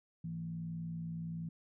sine tone with frequency modulation, 165.4 Hz, E3, 6 cents sharp, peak -38 dBFS, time 0.24-1.49 s, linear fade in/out 5 ms, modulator 61 Hz, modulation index 0.48, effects none

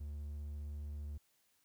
triangle tone with vibrato, 73.42 Hz, D2, in tune, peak -39 dBFS, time 0-1.18 s, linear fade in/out 10 ms, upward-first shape sine, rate 15 Hz, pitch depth 9 cents each way, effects white hiss -75 dBFS RMS until 1.64 s

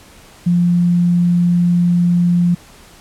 sine tone, 174.61 Hz, F3, in tune, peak -10 dBFS, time 0.46-2.55 s, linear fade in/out 10 ms, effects pink hiss -43 dBFS RMS until 3 s + low-pass 12000 Hz 12 dB/octave

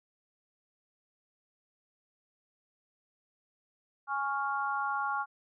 sine chord, Db major, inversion second, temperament equal, 830.6 / 1108.7 / 1396.9 Hz, Ab5 / Db6 / F6, 0 / 0 / 0 cents, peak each -34 / -34 / -34 dBFS, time 4.07-5.26 s, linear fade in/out 50 ms, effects none

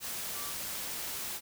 sine tone in noise, 1162 Hz, D6, 19 cents flat, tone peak -46 dBFS, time 0.33-0.55 s, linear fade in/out 50 ms, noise white, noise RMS -38 dBFS, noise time 0-1.41 s, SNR -11 dB, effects none

